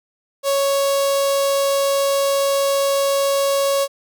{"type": "tone with notch filter", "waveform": "sawtooth", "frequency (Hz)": 554.4, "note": "C#5", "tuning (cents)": 0, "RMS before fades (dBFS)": -18, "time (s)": [0.43, 3.88], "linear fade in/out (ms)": 50, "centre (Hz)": 1900, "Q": 0.92, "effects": []}